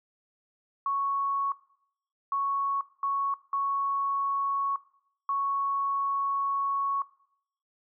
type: tone bursts at uneven times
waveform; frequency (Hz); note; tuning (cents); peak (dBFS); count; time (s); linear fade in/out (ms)
sine; 1108.7; C#6; 0; -25; 5; 0.86-1.52 / 2.32-2.81 / 3.03-3.34 / 3.53-4.76 / 5.29-7.02; 2
effects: noise-tail reverb RT60 0.7 s tail -20 dB re dry